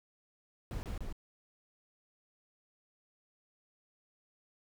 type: noise bursts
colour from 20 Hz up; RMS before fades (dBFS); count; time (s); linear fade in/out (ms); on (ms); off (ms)
brown; -39; 3; 0.71-1.126; 0; 120; 28
effects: none